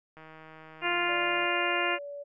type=click train; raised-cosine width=0.5 ms; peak=-34 dBFS; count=204; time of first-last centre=0.17-1.455 s; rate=158 Hz
type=harmonic tone; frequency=349.2 Hz; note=F4; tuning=in tune; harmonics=1 / 2 / 3 / 4 / 5 / 6 / 7 / 8; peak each=-34 / -34 / -34 / -34 / -34 / -34 / -34 / -34 dBFS; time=0.81-1.99 s; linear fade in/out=50 ms
type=tone with pitch glide; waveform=sine; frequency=587.3 to 572.6 Hz; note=D5 to D5; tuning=0 to -44 cents; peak=-37 dBFS; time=1.08-2.24 s; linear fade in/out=20 ms; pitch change=-44 cents; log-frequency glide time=1.25-1.81 s
effects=none